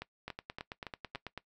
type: two click trains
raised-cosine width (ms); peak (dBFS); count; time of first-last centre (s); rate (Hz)
0.3; -24 / -24; 11 / 5; 0.28-1.376 / 0.02-1.15; 9.12 / 3.54
effects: noise-tail reverb RT60 0.1 s tail -19 dB re dry